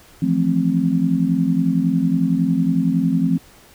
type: chord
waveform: sine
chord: F major seventh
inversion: third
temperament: just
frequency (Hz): 163.7 / 174.61 / 218.3 / 261.9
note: E3 / F3 / A3 / C4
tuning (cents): -12 / 0 / -13 / +2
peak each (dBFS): -23 / -19 / -23 / -19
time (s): 0.22-3.38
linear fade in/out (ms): 5
effects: pink hiss -48 dBFS RMS until 3.74 s